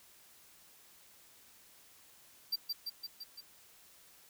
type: tone with echo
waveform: square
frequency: 4699 Hz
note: D8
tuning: in tune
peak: -31 dBFS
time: 2.52-2.56 s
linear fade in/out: 10 ms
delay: 170 ms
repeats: 5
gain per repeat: -3 dB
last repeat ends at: 3.41 s
effects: white hiss -61 dBFS RMS until 4.29 s